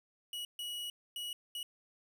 45% pulse tone bursts at uneven times, 2917 Hz, F#7, 25 cents flat, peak -38 dBFS, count 4, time 0.33-0.45 / 0.59-0.9 / 1.16-1.33 / 1.55-1.63 s, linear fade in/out 2 ms, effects none

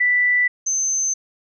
sine tone pair in turn, 1975.5 / 6220 Hz, B6 / G8, 0 / -14 cents, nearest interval octave + minor sixth, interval 1986 cents, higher second, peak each -14 / -18 dBFS, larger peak first, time 0-0.48 / 0.66-1.14 s, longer neither, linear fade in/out 10 ms, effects none

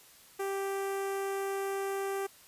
sawtooth tone with notch filter, 392 Hz, G4, in tune, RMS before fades -34 dBFS, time 0.39-2.27 s, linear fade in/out 10 ms, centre 4100 Hz, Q 0.79, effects white hiss -57 dBFS RMS until 2.47 s + resampled to 32000 Hz

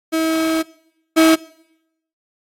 35% pulse tone pair in turn, 321.7 / 321.7 Hz, E4 / E4, -42 / -42 cents, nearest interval unison, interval 0 cents, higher neither, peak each -14 / -7 dBFS, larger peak second, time 0.12-0.63 / 1.16-1.36 s, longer first, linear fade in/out 20 ms, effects noise-tail reverb RT60 0.8 s tail -20 dB re dry + AAC 48 kbps

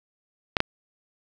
clicks, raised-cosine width 0.3 ms, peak -4 dBFS, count 2, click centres 0.568 / 0.604 s, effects none

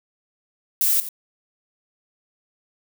violet noise with echo, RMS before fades -19 dBFS, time 0.81-1 s, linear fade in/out 0 ms, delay 88 ms, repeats 1, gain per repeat -13 dB, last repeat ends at 1.088 s, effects none

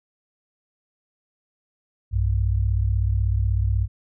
sine tone pair together, 61.74 / 98.01 Hz, B1 / G2, 0 / 0 cents, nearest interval minor sixth, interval 800 cents, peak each -21 dBFS, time 2.11-3.88 s, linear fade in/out 50 ms, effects none

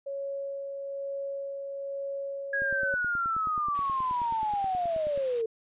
sine tone with tremolo, 554.4 Hz, C#5, in tune, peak -31 dBFS, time 0.06-2.95 s, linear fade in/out 10 ms, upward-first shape sine, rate 1.1 Hz, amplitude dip 30%
sine linear sweep, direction down, 1661.2 to 440 Hz, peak -26 dBFS, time 2.53-5.46 s, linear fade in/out 5 ms
click train, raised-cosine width 3 ms, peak -31 dBFS, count 25, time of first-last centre 2.62-5.176 s, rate 9.39 Hz
white noise, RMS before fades -46 dBFS, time 3.74-5.42 s, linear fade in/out 10 ms
effects resampled to 8000 Hz

